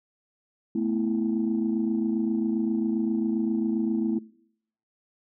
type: chord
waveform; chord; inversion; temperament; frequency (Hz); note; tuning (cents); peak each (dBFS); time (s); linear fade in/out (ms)
sine; A suspended second; none; just; 220 / 247.5 / 330; A3 / B3 / E4; 0 / +4 / +2; -26 / -29 / -27; 0.75-4.19; 5
effects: noise-tail reverb RT60 0.7 s tail -22 dB re dry + tanh soft clip ceiling -16 dBFS